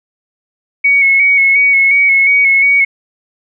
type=tone with vibrato; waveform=sine; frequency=2217 Hz; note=C#7; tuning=in tune; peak=-6 dBFS; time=0.84-2.85 s; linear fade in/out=10 ms; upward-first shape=square; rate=2.8 Hz; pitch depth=25 cents each way; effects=none